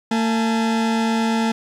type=tone pair together; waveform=40% pulse; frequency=226.2 / 856 Hz; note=A3 / A5; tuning=+48 / -48 cents; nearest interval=octave + major seventh; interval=2304 cents; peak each=-17 / -25 dBFS; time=0.11-1.52 s; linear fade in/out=5 ms; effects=low-pass 7000 Hz 12 dB/octave + 9-bit